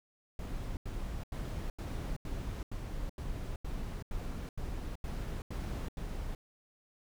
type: noise bursts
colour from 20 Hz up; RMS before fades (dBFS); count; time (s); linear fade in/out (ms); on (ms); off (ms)
brown; -38; 13; 0.39-6.35; 2; 380; 85
effects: none